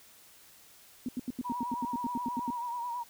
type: tone bursts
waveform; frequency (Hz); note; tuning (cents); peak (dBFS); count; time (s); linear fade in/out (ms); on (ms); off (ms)
sine; 248.8; B3; +13; -30; 14; 1.06-2.504; 2; 27; 82
type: tone with vibrato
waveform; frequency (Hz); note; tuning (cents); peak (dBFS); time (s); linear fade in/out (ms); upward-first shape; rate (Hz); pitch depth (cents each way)
sine; 959; A#5; +49; -33; 1.44-3.04; 20; sine; 9.3; 54
effects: white hiss -57 dBFS RMS until 3.09 s